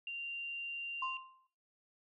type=tone; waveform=sine; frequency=2776 Hz; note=F7; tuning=11 cents flat; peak=-38 dBFS; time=0.07-1.17 s; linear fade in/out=2 ms
type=tone with exponential decay; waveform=sine; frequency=1046 Hz; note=C6; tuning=1 cent flat; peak=-33 dBFS; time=1.02-1.47 s; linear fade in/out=5 ms; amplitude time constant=96 ms
effects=noise-tail reverb RT60 0.5 s tail -17 dB re dry + tanh soft clip ceiling -26 dBFS